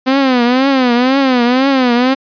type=tone with vibrato; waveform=sawtooth; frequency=256.4 Hz; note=C4; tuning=35 cents flat; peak=-5 dBFS; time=0.06-2.15 s; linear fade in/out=20 ms; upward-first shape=triangle; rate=2 Hz; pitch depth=150 cents each way; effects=resampled to 11025 Hz